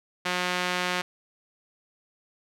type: tone with band-pass filter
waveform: sawtooth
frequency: 180 Hz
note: F#3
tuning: 47 cents flat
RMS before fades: -28 dBFS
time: 0.25-1.02 s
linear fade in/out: 10 ms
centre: 2400 Hz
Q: 0.77
effects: none